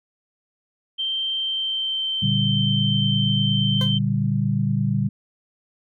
sine tone with pitch glide, 3136 to 3111 Hz, G7 to G7, 0 to -14 cents, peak -22 dBFS, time 0.98-3.99 s, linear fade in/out 20 ms, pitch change -14 cents, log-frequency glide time 1.34-2.03 s
sine chord, G minor, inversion first, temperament equal with one note detuned, 116.54 / 145.06 / 196 Hz, Bb2 / D3 / G3, 0 / -21 / 0 cents, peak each -23 dBFS, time 2.22-5.09 s, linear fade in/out 10 ms
20% pulse tone with exponential decay, 516 Hz, C5, 24 cents flat, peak -22 dBFS, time 3.81-3.94 s, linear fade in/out 1 ms, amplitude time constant 28 ms
effects none

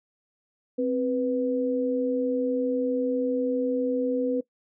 sine tone pair together, 261.6 / 493.9 Hz, C4 / B4, 0 / 0 cents, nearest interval major seventh, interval 1100 cents, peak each -26 / -25 dBFS, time 0.78-4.41 s, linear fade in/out 10 ms, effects noise-tail reverb RT60 0.1 s tail -20 dB re dry

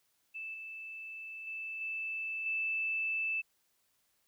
sine tone with level steps, 2636 Hz, E7, 1 cent flat, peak -39 / -42 / -38 / -35 / -31 dBFS, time 0.34-3.42 s, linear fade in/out 20 ms, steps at 0.54 / 1.47 / 1.81 / 2.46 s, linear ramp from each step 2 ms, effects white hiss -75 dBFS RMS until 4.27 s

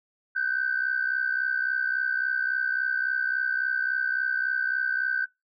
sine tone pair together, 1504.4 / 1568 Hz, F#6 / G6, +28 / 0 cents, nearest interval minor second, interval 72 cents, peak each -26 dBFS, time 0.35-5.26 s, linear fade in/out 20 ms, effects noise-tail reverb RT60 0.2 s tail -23 dB re dry + tanh soft clip ceiling -17 dBFS

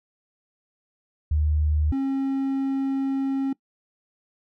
sine / triangle tone pair in turn, 75.9 / 270.5 Hz, D#2 / C#4, -42 / -42 cents, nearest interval octave + minor seventh, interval 2200 cents, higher second, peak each -19 / -20 dBFS, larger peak first, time 1.31-1.92 / 1.92-3.53 s, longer second, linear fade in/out 5 ms, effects noise-tail reverb RT60 0.1 s tail -22 dB re dry

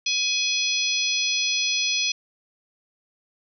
harmonic tone, 840 Hz, G#5, 19 cents sharp, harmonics 3 / 4 / 5 / 6 / 7, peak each -26 / -27 / -28 / -29 / -29 dBFS, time 0.06-2.12 s, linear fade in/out 5 ms, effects none

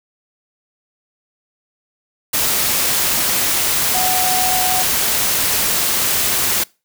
sine tone in noise, 740 Hz, F#5, in tune, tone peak -19 dBFS, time 3.94-4.83 s, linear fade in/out 10 ms, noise white, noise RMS -17 dBFS, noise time 2.33-6.64 s, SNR -5 dB, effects noise-tail reverb RT60 0.3 s tail -25 dB re dry

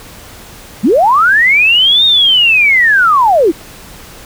sine linear two-way sweep, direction up then down, 171.1 to 3729 to 286.4 Hz, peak -5 dBFS, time 0.83-3.52 s, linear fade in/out 20 ms, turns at 2.05 s, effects pink hiss -34 dBFS RMS until 4.25 s

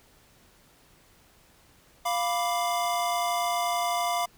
square chord, B diminished, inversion second, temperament equal, 698.5 / 987.8 / 1174.7 Hz, F5 / B5 / D6, 0 / 0 / 0 cents, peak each -28 / -32 / -33 dBFS, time 2.05-4.26 s, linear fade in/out 10 ms, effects pink hiss -59 dBFS RMS until 4.37 s

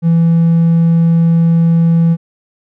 triangle tone, 166.6 Hz, E3, 19 cents sharp, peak -4 dBFS, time 0.02-2.17 s, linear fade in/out 50 ms, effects tanh soft clip ceiling -1 dBFS

